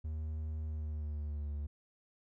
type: tone with pitch glide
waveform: triangle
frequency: 77.78 to 72.99 Hz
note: D#2 to D2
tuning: 0 to -10 cents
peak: -34 dBFS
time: 0.04-1.67 s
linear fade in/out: 10 ms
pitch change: -110 cents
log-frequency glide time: 0.64-1.49 s
effects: none